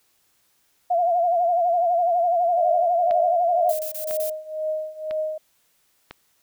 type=tone with vibrato; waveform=sine; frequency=695 Hz; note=F5; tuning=9 cents flat; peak=-17 dBFS; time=0.9-3.72 s; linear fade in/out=10 ms; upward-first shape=sine; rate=12 Hz; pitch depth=72 cents each way
type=tone with tremolo; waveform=sine; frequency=622.3 Hz; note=D#5; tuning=in tune; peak=-21 dBFS; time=2.57-5.38 s; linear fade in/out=5 ms; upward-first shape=triangle; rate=2 Hz; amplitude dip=90%
type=click train; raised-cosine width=0.3 ms; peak=-20 dBFS; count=4; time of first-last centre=3.11-6.11 s; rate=1 Hz
type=noise bursts; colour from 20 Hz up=violet; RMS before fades=-32 dBFS; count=5; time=3.69-4.298 s; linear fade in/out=2 ms; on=100 ms; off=27 ms
effects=white hiss -65 dBFS RMS until 6.42 s